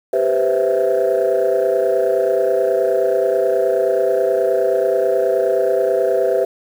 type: chord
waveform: sine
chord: C major seventh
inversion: second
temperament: equal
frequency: 392 / 493.9 / 523.3 / 659.3 Hz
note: G4 / B4 / C5 / E5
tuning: 0 / 0 / 0 / 0 cents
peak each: -18 dBFS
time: 0.13-6.45 s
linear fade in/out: 5 ms
effects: tanh soft clip ceiling -8 dBFS + 7-bit